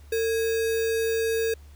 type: tone with sample-and-hold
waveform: sine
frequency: 451.6 Hz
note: A4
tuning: 45 cents sharp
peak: -22 dBFS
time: 0.12-1.54 s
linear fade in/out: 5 ms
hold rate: 2100 Hz
effects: added 72 Hz sine -45 dBFS peak until 1.75 s + pink hiss -59 dBFS RMS until 1.75 s